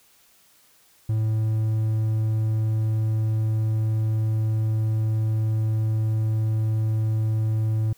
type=tone; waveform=triangle; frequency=109.6 Hz; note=A2; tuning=6 cents flat; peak=-18 dBFS; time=1.09-7.93 s; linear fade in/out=5 ms; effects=white hiss -58 dBFS RMS until 7.97 s